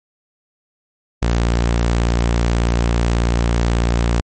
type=tone; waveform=sawtooth; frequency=58.27 Hz; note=A#1; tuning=in tune; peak=-10 dBFS; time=1.22-4.21 s; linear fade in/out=5 ms; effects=MP3 32 kbps